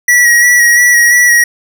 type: tone with vibrato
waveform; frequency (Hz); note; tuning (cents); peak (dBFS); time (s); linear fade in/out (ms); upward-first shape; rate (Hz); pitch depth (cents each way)
square; 1923; B6; -47; -5; 0.08-1.44; 5; square; 2.9; 22
effects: none